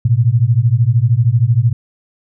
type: beating tone pair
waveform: sine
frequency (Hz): 111.3 / 124.3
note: A2 / B2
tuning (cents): +20 / +12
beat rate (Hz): 13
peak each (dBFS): -12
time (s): 0.05-1.73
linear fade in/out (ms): 5
effects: none